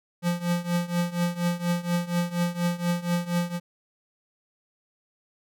square tone with tremolo, 174.1 Hz, F3, 5 cents flat, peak -21 dBFS, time 0.22-3.6 s, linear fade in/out 50 ms, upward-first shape triangle, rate 4.2 Hz, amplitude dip 90%, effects none

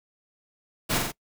pink noise with echo, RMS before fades -25 dBFS, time 0.89-0.99 s, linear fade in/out 20 ms, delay 44 ms, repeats 3, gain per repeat -3 dB, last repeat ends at 1.122 s, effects noise-tail reverb RT60 0.1 s tail -23 dB re dry

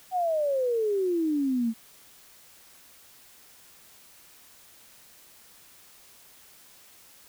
sine exponential sweep, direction down, 754 to 220 Hz, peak -23 dBFS, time 0.11-1.74 s, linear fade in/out 50 ms, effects white hiss -54 dBFS RMS until 7.28 s

